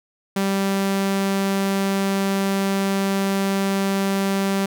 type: tone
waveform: sawtooth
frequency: 195.6 Hz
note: G3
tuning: 4 cents flat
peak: -15 dBFS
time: 0.36-4.66 s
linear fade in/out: 5 ms
effects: none